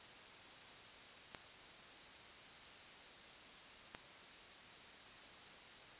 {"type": "clicks", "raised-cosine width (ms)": 0.3, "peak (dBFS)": -30, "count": 2, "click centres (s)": [1.348, 3.949], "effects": ["white hiss -56 dBFS RMS until 5.99 s", "resampled to 8000 Hz"]}